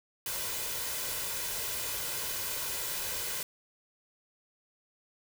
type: noise with comb filter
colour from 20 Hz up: white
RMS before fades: -35 dBFS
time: 0.26-3.43 s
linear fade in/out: 2 ms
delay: 2 ms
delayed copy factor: +0.5
effects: none